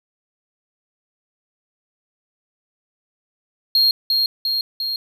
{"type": "tone with echo", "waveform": "triangle", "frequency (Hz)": 4239, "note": "C8", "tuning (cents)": 22, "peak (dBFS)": -11, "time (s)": [3.75, 3.91], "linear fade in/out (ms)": 2, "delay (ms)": 350, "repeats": 3, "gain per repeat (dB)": -3, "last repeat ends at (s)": 4.96, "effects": []}